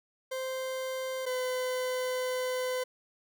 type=tone pair in turn; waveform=40% pulse; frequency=521 / 507.6 Hz; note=C5 / B4; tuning=-7 / +47 cents; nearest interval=unison; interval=46 cents; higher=first; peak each=-32 / -29 dBFS; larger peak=second; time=0.31-1.26 / 1.26-2.84 s; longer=second; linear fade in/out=10 ms; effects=none